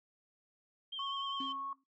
sine tone with vibrato, 3136 Hz, G7, in tune, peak -38 dBFS, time 0.92-1.53 s, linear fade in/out 10 ms, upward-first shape triangle, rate 9.9 Hz, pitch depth 52 cents each way
sine tone, 1100 Hz, C#6, 14 cents flat, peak -38 dBFS, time 0.99-1.73 s, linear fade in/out 2 ms
sine tone with exponential decay, 269.1 Hz, C4, 49 cents sharp, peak -38 dBFS, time 1.4-1.84 s, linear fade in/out 5 ms, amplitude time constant 94 ms
effects noise-tail reverb RT60 0.2 s tail -20 dB re dry + tanh soft clip ceiling -27 dBFS

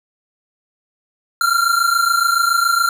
square tone pair together, 1364.9 / 1392 Hz, F6 / F6, -40 / -6 cents, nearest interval unison, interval 34 cents, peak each -17 dBFS, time 1.41-2.89 s, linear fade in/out 2 ms, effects none

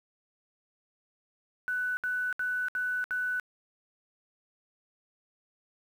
sine tone bursts, 1492 Hz, F#6, 14 cents sharp, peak -28 dBFS, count 5, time 1.68-3.398 s, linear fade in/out 0 ms, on 290 ms, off 67 ms, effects 9-bit

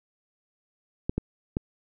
clicks, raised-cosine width 3 ms, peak -13 dBFS, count 3, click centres 1.095 / 1.18 / 1.569 s, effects none

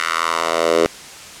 10% pulse tone with high-pass filter sweep, 82.7 Hz, E2, 6 cents sharp, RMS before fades -18 dBFS, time 0-0.86 s, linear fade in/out 0 ms, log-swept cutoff 1600 to 420 Hz, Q 2.4, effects white hiss -36 dBFS RMS until 1.4 s + low-pass 8000 Hz 12 dB/octave

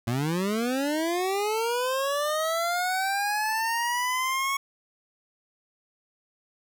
25% pulse linear sweep, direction up, 111.9 to 1108.7 Hz, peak -21 dBFS, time 0.07-4.57 s, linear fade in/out 5 ms, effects none

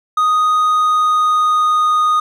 triangle tone with pitch glide, 1244.5 to 1236.6 Hz, D#6 to D#6, 0 to -11 cents, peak -9 dBFS, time 0.17-2.2 s, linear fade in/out 5 ms, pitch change -11 cents, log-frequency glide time 0.63-1.91 s, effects none

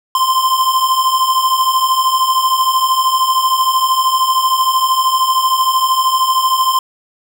square beating tone pair, 1032 / 1045 Hz, C6 / C6, -24 / -2 cents, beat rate 13 Hz, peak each -18 / -13 dBFS, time 0.15-6.79 s, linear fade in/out 2 ms, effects none

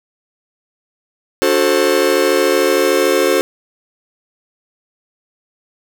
45% pulse chord, D dominant seventh, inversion none, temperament just, 293.7 / 367.1 / 440.5 / 528.6 Hz, D4 / F#4 / A4 / C5, 0 / -14 / +2 / +18 cents, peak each -21 / -16 / -17 / -16 dBFS, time 1.42-3.41 s, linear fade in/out 0 ms, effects none

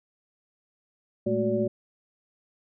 sine tone cluster, 114.7 / 209.3 / 223.3 / 369.5 / 576 Hz, A#2 / G#3 / A3 / F#4 / D5, -28 / +14 / +26 / -2 / -34 cents, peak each -34 / -31 / -29 / -27 / -28 dBFS, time 1.26-1.68 s, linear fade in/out 10 ms, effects none

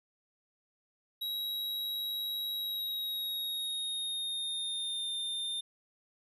square tone with pitch glide, 3853 to 3616 Hz, B7 to A7, -44 to +47 cents, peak -34 dBFS, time 1.21-5.61 s, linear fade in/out 10 ms, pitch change -109 cents, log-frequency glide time 2.54-5.12 s, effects none

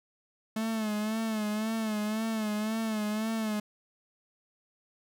45% pulse tone with vibrato, 217.1 Hz, A3, 23 cents flat, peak -29 dBFS, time 0.56-3.6 s, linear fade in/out 5 ms, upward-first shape sine, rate 1.9 Hz, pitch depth 59 cents each way, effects none

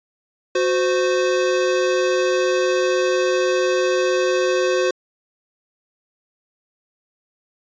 square tone pair together, 367.3 / 517 Hz, F#4 / C5, -13 / -21 cents, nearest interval tritone, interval 592 cents, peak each -20 dBFS, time 0.55-4.91 s, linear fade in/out 5 ms, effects resampled to 16000 Hz

